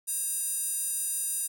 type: tone with high-pass filter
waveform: square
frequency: 543 Hz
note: C#5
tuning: 36 cents flat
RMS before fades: -31 dBFS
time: 0.07-1.48 s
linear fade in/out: 20 ms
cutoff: 9300 Hz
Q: 3.8
effects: none